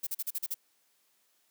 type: noise bursts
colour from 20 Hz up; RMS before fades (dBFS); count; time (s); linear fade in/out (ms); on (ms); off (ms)
violet; -33; 7; 0.03-0.544; 10; 40; 39
effects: white hiss -71 dBFS RMS until 1.5 s + high-pass 200 Hz 12 dB/octave